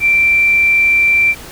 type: tone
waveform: sine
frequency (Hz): 2349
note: D7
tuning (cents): 0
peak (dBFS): -8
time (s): 0-1.35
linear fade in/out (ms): 50
effects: added 60 Hz sine -40 dBFS peak until 1.51 s + pink hiss -33 dBFS RMS until 1.51 s